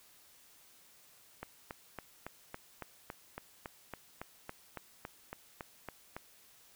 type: click train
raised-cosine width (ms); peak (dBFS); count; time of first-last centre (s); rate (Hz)
0.5; -26; 18; 1.43-6.165; 3.59
effects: white hiss -62 dBFS RMS until 6.75 s